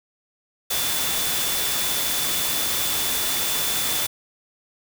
sine tone in noise, 3491 Hz, A7, 14 cents flat, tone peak -30 dBFS, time 0.7-4.07 s, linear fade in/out 10 ms, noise white, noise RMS -24 dBFS, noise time 0.7-4.07 s, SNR -9 dB, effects none

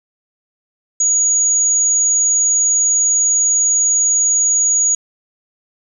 sine tone, 6760 Hz, G#8, 30 cents sharp, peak -11 dBFS, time 1-4.95 s, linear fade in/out 5 ms, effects none

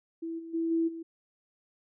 sine tone with level steps, 329.6 Hz, E4, in tune, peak -33 / -40 / -27 / -24 / -37 dBFS, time 0.22-1.03 s, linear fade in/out 10 ms, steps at 0.38 / 0.53 / 0.7 / 0.87 s, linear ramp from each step 20 ms, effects none

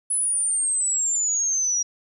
sine exponential sweep, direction down, 10250 to 5710 Hz, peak -20 dBFS, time 0.1-1.83 s, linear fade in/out 10 ms, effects none

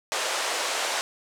pink band-pass noise, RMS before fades -28 dBFS, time 0.12-1.01 s, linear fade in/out 0 ms, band 490 to 9000 Hz, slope 24 dB/octave, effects none

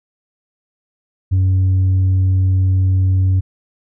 sine tone, 93.9 Hz, F#2, 26 cents sharp, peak -8 dBFS, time 1.31-3.41 s, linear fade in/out 20 ms, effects tanh soft clip ceiling -10 dBFS

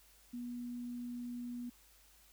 sine tone, 242.5 Hz, B3, 31 cents flat, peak -40 dBFS, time 0.33-1.7 s, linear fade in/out 10 ms, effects added 50 Hz sine -68 dBFS peak until 2.32 s + white hiss -65 dBFS RMS until 2.32 s

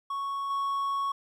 triangle tone with level steps, 1108.7 Hz, C#6, in tune, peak -28 / -25 dBFS, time 0.1-1.12 s, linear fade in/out 5 ms, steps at 0.5 s, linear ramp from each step 5 ms, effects 11-bit

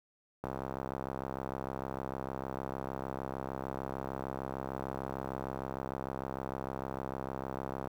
click train, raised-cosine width 1 ms, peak -23 dBFS, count 496, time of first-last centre 0.44-7.872 s, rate 66.6 Hz, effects high-pass 60 Hz 12 dB/octave + 9-bit

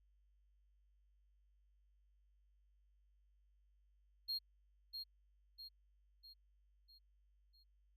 triangle tone with echo, 4246 Hz, C8, 25 cents sharp, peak -37 dBFS, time 4.28-4.39 s, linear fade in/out 20 ms, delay 650 ms, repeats 5, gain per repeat -6 dB, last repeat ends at 7.64 s, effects added 50 Hz sine -70 dBFS peak until 7.96 s

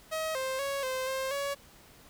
sawtooth tone with pitch steps, 635 / 525 / 555 / 519 / 529 / 562 Hz, D#5 / C5 / C#5 / C5 / C5 / C#5, +35 / +6 / +2 / -14 / +19 / +24 cents, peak -27 dBFS, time 0.11-1.55 s, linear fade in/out 20 ms, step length 240 ms, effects pink hiss -56 dBFS RMS until 2.09 s

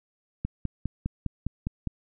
click train, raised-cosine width 5 ms, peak -16 dBFS, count 8, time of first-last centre 0.45-1.873 s, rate 4.92 Hz, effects none

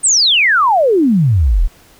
sine exponential sweep, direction down, 8830 to 32.73 Hz, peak -8 dBFS, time 0.03-1.68 s, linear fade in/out 20 ms, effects pink hiss -46 dBFS RMS until 1.99 s

